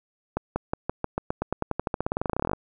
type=accelerating click train; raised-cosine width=1 ms; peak=-11 dBFS; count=30; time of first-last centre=0.37-2.533 s; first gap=190 ms; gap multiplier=0.92; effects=none